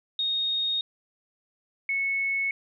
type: tone pair in turn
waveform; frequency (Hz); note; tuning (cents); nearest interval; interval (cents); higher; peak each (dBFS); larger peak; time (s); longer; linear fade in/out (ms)
sine; 3719 / 2202; A#7 / C#7; -5 / -12; major sixth; 907; first; -24; neither; 0.19-0.81 / 1.89-2.51; neither; 2
effects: none